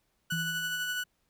30% pulse tone with tremolo, 1480 Hz, F#6, in tune, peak -27 dBFS, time 0.3-1.04 s, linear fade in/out 10 ms, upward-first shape sine, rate 12 Hz, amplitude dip 30%
sine tone with exponential decay, 164.81 Hz, E3, in tune, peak -30 dBFS, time 0.32-1.06 s, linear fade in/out 5 ms, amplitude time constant 160 ms
effects pink hiss -75 dBFS RMS until 1.29 s

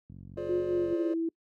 click train, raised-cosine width 5 ms, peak -33 dBFS, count 39, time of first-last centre 0.1-0.926 s, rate 46 Hz
triangle chord, D half-diminished seventh, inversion first, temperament just, 352.4 / 422.9 / 528.6 / 587.3 Hz, F4 / Ab4 / C5 / D5, +16 / +31 / +18 / 0 cents, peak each -34 / -37 / -38 / -36 dBFS, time 0.37-1.14 s, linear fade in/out 5 ms
sine tone with pitch glide, 357.2 to 329.5 Hz, F4 to E4, +39 to -1 cents, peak -27 dBFS, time 0.49-1.29 s, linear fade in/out 5 ms, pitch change -140 cents, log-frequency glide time 0.71-1.11 s
effects noise-tail reverb RT60 0.1 s tail -25 dB re dry + high-pass 80 Hz 12 dB/octave

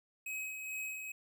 square tone with tremolo, 2543 Hz, D#7, 37 cents sharp, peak -38 dBFS, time 0.26-1.12 s, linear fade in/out 5 ms, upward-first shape sine, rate 2.3 Hz, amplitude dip 40%, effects none

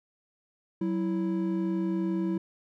triangle tone pair together, 187.44 / 329.6 Hz, F#3 / E4, +23 / 0 cents, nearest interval minor seventh, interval 977 cents, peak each -27 dBFS, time 0.81-2.38 s, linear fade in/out 5 ms, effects none

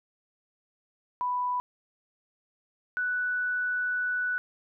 sine tone pair in turn, 990 / 1483.3 Hz, B5 / F#6, +4 / +4 cents, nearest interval perfect fifth, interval 700 cents, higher second, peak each -26 dBFS, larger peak neither, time 1.21-1.6 / 2.97-4.38 s, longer second, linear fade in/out 0 ms, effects none

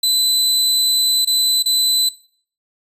sawtooth tone with dropouts, 4015 Hz, B7, 28 cents sharp, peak -11 dBFS, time 0.03-2.09 s, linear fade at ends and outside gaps 5 ms, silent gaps 1.249-1.272 / 1.626-1.658 s, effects noise-tail reverb RT60 0.5 s tail -19 dB re dry + resampled to 32000 Hz

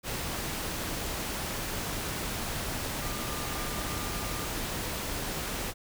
sine tone in noise, 1200 Hz, D6, 37 cents sharp, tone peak -43 dBFS, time 3-4.49 s, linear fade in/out 50 ms, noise pink, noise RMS -34 dBFS, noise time 0.03-5.74 s, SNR -12 dB, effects none

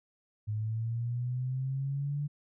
sine linear sweep, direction up, 105.3 to 146.83 Hz, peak -30 dBFS, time 0.47-2.28 s, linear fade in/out 20 ms, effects none

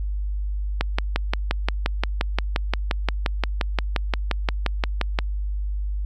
click train, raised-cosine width 0.3 ms, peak -5 dBFS, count 26, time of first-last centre 0.81-5.188 s, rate 5.71 Hz, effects added 50 Hz sine -23 dBFS peak until 6.05 s

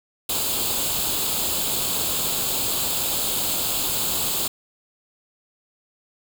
white noise with comb filter, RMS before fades -24 dBFS, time 0.29-4.48 s, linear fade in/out 5 ms, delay 0.26 ms, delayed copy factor +0.7, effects none

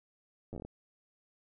slowing click train, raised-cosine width 2 ms, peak -30 dBFS, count 8, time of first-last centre 0.53-0.65 s, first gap 9 ms, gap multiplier 1.21, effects none

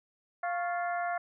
harmonic tone with a mistuned harmonic, 349.2 Hz, F4, in tune, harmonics 2 / 3 / 4 / 5 / 6, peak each -31 / -41 / -38 / -41 / -46 dBFS, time 0.43-1.18 s, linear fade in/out 5 ms, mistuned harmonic 3, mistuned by +88 cents, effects none

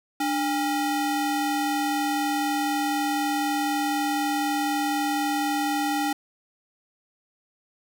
45% pulse ring-modulated tone, 552 Hz, C#5, 7 cents flat, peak -20 dBFS, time 0.2-6.13 s, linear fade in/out 5 ms, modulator 256 Hz, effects none

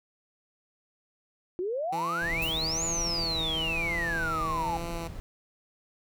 sine exponential two-way sweep, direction up then down, 344.9 to 7080 to 809 Hz, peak -28 dBFS, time 1.59-4.77 s, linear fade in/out 0 ms, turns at 2.84 s
10% pulse tone with vibrato, 164.81 Hz, E3, in tune, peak -26 dBFS, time 1.92-5.08 s, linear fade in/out 10 ms, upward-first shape sine, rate 1.1 Hz, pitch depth 48 cents each way
brown noise, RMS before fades -38 dBFS, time 2.22-5.2 s, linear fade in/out 0 ms
violet noise with exponential decay, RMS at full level -36 dBFS, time 2.42-2.83 s, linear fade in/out 2 ms, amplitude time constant 88 ms
effects none

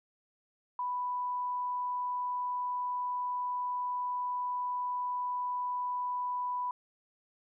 sine tone, 990 Hz, B5, 4 cents sharp, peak -31 dBFS, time 0.79-6.71 s, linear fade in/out 2 ms, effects none

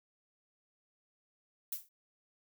violet noise with exponential decay, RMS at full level -33 dBFS, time 1.72-1.89 s, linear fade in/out 5 ms, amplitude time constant 36 ms, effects none

